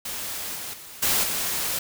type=noise with level steps; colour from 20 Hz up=white; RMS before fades=-32 / -34 / -42 / -22 / -27 dBFS; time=0.05-1.79 s; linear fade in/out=5 ms; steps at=0.55 / 0.73 / 1.02 / 1.23 s; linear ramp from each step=10 ms; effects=none